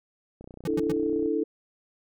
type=click train; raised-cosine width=2 ms; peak=-30 dBFS; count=27; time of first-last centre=0.41-1.26 s; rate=30.6 Hz
type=tone bursts; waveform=square; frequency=168.6 Hz; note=E3; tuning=39 cents sharp; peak=-29 dBFS; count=3; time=0.65-0.919 s; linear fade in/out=2 ms; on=25 ms; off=97 ms
type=chord; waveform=sine; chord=D suspended second; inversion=none; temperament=equal; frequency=293.7 / 329.6 / 440 Hz; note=D4 / E4 / A4; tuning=0 / 0 / 0 cents; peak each=-29 / -28 / -27 dBFS; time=0.67-1.44 s; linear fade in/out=10 ms
effects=none